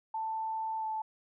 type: tone with pitch glide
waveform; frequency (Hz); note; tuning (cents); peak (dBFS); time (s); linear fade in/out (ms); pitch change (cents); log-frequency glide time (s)
sine; 885 to 874.8; A5 to A5; +10 to -10; -32; 0.14-1.02; 5; -20; 0.79-0.86
effects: none